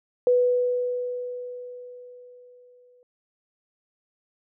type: tone with exponential decay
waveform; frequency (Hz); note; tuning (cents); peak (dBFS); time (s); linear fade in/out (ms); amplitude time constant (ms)
sine; 493.9; B4; 0; -15; 0.27-3.03; 1; 600
effects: none